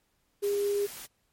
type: tone in noise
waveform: sine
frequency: 405.5 Hz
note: G#4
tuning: 41 cents flat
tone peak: -25 dBFS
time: 0.42-0.87 s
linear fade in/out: 20 ms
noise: white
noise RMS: -43 dBFS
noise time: 0.42-1.07 s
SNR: +15 dB
effects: pink hiss -73 dBFS RMS until 1.32 s + MP3 64 kbps